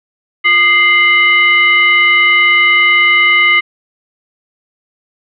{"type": "tone with frequency modulation", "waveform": "sine", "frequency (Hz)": 2090, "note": "C7", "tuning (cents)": -2, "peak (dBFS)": -6, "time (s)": [0.44, 3.61], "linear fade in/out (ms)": 20, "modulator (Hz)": 868, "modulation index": 0.69, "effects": []}